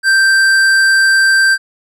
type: tone with hard clipping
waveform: triangle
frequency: 1568 Hz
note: G6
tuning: in tune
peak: -9 dBFS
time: 0.03-1.58 s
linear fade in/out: 50 ms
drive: 15 dB
effects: none